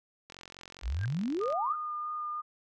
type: click train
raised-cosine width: 0.2 ms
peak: -29 dBFS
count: 56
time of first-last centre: 0.3-1.525 s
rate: 44.9 Hz
type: exponential sweep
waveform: sine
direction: up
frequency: 49.14 to 1438 Hz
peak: -29 dBFS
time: 0.82-1.76 s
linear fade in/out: 50 ms
type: tone with exponential growth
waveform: sine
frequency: 1600 Hz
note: G6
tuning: 35 cents sharp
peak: -33 dBFS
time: 0.95-1.05 s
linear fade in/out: 1 ms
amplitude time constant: 20 ms
type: tone with vibrato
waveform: sine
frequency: 1216 Hz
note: D#6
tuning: 40 cents flat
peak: -33 dBFS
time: 1.4-2.42 s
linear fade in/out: 20 ms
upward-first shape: sine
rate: 3.1 Hz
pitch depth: 11 cents each way
effects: none